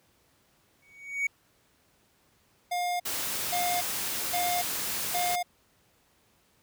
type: tone with exponential growth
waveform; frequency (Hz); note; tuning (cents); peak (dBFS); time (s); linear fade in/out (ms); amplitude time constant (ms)
triangle; 2243; C#7; +20; -21; 0.82-1.27; 5; 96
type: tone bursts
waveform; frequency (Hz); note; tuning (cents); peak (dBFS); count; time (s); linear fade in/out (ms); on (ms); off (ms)
square; 710; F5; +28; -28; 4; 2.71-5.43; 10; 290; 520
type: noise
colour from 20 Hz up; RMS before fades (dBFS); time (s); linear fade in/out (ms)
white; -32; 3.05-5.36; 10
effects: pink hiss -66 dBFS RMS until 6.62 s + high-pass 60 Hz 12 dB/octave